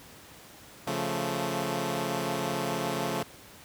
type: chord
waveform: 10% pulse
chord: Db augmented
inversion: none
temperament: equal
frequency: 138.59 / 174.61 / 220 Hz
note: Db3 / F3 / A3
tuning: 0 / 0 / 0 cents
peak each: -25 dBFS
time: 0.87-3.23 s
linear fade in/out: 2 ms
effects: pink hiss -50 dBFS RMS until 3.64 s + high-pass 80 Hz 12 dB/octave